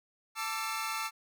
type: tone cluster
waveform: sawtooth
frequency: 885 / 1168 / 1337 / 2156 Hz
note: A5 / D6 / E6 / C#7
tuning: +10 / -10 / +24 / -49 cents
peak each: -35 / -36 / -33 / -38 dBFS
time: 0.35-1.11 s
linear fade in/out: 50 ms
effects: none